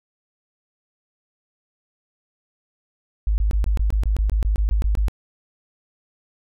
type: tone bursts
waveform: sine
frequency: 51.91 Hz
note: G#1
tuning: in tune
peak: -16 dBFS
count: 14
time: 3.27-5.083 s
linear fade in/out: 0 ms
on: 110 ms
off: 21 ms
effects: none